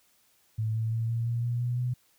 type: tone with pitch steps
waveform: sine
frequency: 110 / 111.92 / 113.88 / 115.87 / 117.9 / 119.96 / 122.05 / 124.19 Hz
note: A2 / A2 / A#2 / A#2 / A#2 / B2 / B2 / B2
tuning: 0 / +30 / -40 / -10 / +20 / -50 / -20 / +10 cents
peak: -26 dBFS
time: 0.58-1.94 s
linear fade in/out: 10 ms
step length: 170 ms
effects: white hiss -66 dBFS RMS until 2.18 s